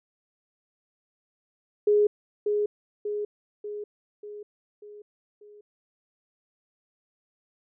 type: tone with echo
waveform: sine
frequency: 416.2 Hz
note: G#4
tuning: 4 cents sharp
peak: -17 dBFS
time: 1.87-2.07 s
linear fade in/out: 5 ms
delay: 590 ms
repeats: 6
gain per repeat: -5 dB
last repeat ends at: 5.61 s
effects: none